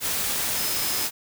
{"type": "tone in noise", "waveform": "sine", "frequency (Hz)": 5110, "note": "D#8", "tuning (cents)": 45, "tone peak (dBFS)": -33, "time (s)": [0.54, 1.09], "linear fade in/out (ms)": 50, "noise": "white", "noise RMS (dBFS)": -26, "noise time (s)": [0, 1.11], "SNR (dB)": -10, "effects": []}